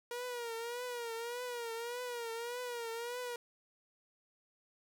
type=tone with vibrato; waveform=sawtooth; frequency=475.8 Hz; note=A#4; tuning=35 cents sharp; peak=-35 dBFS; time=0.11-3.36 s; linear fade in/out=2 ms; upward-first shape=triangle; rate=1.7 Hz; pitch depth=90 cents each way; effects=none